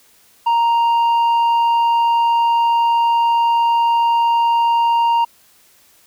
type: tone with tanh clipping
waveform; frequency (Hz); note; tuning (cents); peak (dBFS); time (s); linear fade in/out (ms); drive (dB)
sine; 932.3; A#5; 0; -13; 0.46-5.25; 10; 5
effects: white hiss -52 dBFS RMS until 6.06 s